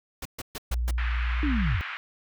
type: noise bursts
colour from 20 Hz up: pink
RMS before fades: -35 dBFS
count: 5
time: 0.22-0.91 s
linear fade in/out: 5 ms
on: 34 ms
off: 130 ms
type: tone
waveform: sine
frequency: 59.3 Hz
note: A#1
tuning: 30 cents sharp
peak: -24 dBFS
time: 0.71-1.76 s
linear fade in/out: 5 ms
type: band-pass noise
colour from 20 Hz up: pink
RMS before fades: -36 dBFS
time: 0.98-1.97 s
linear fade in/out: 0 ms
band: 1300 to 2500 Hz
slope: 24 dB/octave
type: linear sweep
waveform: sine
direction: down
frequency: 312.4 to 65.41 Hz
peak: -25 dBFS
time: 1.43-1.81 s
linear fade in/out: 0 ms
effects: none